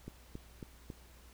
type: click train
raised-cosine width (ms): 3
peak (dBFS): -30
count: 4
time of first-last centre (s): 0.08-0.902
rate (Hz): 3.65
effects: added 60 Hz sine -57 dBFS peak until 1.33 s + pink hiss -61 dBFS RMS until 1.33 s